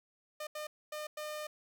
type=tone bursts at uneven times; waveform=sawtooth; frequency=606 Hz; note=D#5; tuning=46 cents flat; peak=-35 dBFS; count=4; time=0.4-0.47 / 0.55-0.67 / 0.92-1.07 / 1.17-1.47 s; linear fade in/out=5 ms; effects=none